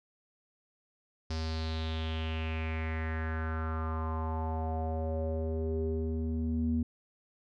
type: tone with low-pass filter sweep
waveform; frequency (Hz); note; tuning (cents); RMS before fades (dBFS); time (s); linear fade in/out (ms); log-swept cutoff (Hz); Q
square; 80; D#2; +49; -33; 1.3-6.83; 5; 5100 to 230; 4.8
effects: none